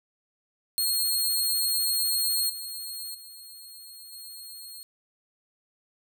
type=tone with level steps; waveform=15% pulse; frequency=4273 Hz; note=C8; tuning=36 cents sharp; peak=-17 / -28 / -37 / -34 dBFS; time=0.78-4.83 s; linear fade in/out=0 ms; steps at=2.49 / 3.14 / 4.12 s; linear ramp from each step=10 ms; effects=none